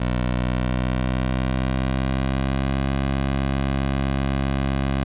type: tone with pitch glide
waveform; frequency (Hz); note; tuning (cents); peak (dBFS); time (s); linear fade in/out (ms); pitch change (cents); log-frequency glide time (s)
15% pulse; 61.74 to 67.72; B1 to C#2; 0 to -40; -14; 0-5.04; 5; +160; 0.27-2.87
effects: resampled to 8000 Hz